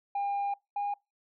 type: tone pair in turn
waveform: sine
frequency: 804 / 813.8 Hz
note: G5 / G#5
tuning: +44 / -35 cents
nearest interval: unison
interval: 21 cents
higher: second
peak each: -26 / -27 dBFS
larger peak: first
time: 0.15-0.54 / 0.76-0.94 s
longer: first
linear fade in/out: 5 ms
effects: noise-tail reverb RT60 0.2 s tail -25 dB re dry + tanh soft clip ceiling -27 dBFS